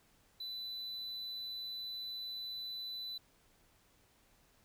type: tone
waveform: triangle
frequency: 3993 Hz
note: B7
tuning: 18 cents sharp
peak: -39 dBFS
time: 0.4-3.18 s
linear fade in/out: 5 ms
effects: pink hiss -69 dBFS RMS until 4.64 s